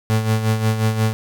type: tone with tremolo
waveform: 35% pulse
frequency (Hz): 110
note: A2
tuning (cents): 0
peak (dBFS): -12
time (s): 0.1-1.13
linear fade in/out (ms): 0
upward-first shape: sine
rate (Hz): 5.6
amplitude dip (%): 60
effects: none